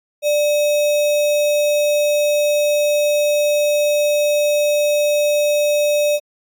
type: tone with sample-and-hold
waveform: sine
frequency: 590 Hz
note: D5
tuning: 8 cents sharp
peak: -13 dBFS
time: 0.22-6.2 s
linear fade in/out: 50 ms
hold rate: 3150 Hz
effects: AAC 64 kbps